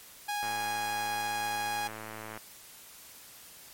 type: tone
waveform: sawtooth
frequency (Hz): 826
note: G#5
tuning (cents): -10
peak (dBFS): -27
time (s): 0.28-1.88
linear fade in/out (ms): 10
type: click train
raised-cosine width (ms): 0.5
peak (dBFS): -26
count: 213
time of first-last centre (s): 0.43-2.375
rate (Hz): 109
effects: white hiss -51 dBFS RMS until 3.73 s + MP3 64 kbps